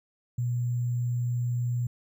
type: tone with sample-and-hold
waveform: sine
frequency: 121.6 Hz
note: B2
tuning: 26 cents flat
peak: -25 dBFS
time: 0.38-1.87 s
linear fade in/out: 5 ms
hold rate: 7350 Hz
effects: none